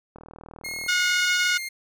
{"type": "click train", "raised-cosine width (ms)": 1, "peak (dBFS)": -28, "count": 29, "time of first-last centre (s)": [0.16, 0.864], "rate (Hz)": 39.8}
{"type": "tone with vibrato", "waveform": "sawtooth", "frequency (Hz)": 2139, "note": "C7", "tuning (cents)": 38, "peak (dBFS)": -27, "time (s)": [0.64, 1.69], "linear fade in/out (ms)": 10, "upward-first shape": "sine", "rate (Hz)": 1.8, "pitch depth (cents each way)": 19}
{"type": "harmonic tone", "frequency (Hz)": 723, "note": "F#5", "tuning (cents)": -40, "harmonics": [2, 3, 4, 5, 6, 7, 8, 9, 10], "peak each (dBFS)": [-23, -27, -29, -31, -33, -34, -35, -36, -37], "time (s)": [0.88, 1.58], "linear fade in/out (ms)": 10}
{"effects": []}